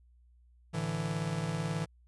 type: chord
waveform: 45% pulse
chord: A suspended fourth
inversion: none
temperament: just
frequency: 110 / 146.67 / 165 Hz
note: A2 / D3 / E3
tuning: 0 / -2 / +2 cents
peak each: -40 / -37 / -34 dBFS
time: 0.73-1.86 s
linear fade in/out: 20 ms
effects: added 60 Hz sine -59 dBFS peak until 2.07 s + resampled to 24000 Hz